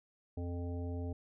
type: harmonic tone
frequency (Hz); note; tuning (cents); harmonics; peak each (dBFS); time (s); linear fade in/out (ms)
87.1; F2; -4; 1 / 3 / 5 / 7 / 9; -37 / -43 / -47 / -51 / -55; 0.37-1.13; 5
effects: none